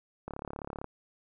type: click train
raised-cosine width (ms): 1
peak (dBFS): -24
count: 21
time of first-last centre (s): 0.28-0.843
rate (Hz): 35.5
effects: none